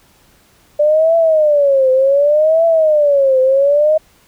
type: tone with vibrato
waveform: sine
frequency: 587.3 Hz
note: D5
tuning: in tune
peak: -8 dBFS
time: 0.79-3.98 s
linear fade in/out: 10 ms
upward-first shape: triangle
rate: 0.67 Hz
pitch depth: 230 cents each way
effects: pink hiss -51 dBFS RMS until 4.27 s